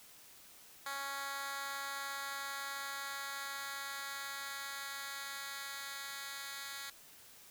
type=tone with high-pass filter sweep; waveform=10% pulse; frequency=277.2 Hz; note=C#4; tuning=in tune; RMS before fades=-43 dBFS; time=0.86-6.9 s; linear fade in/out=2 ms; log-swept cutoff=1100 to 2200 Hz; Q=0.96; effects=white hiss -58 dBFS RMS until 7.5 s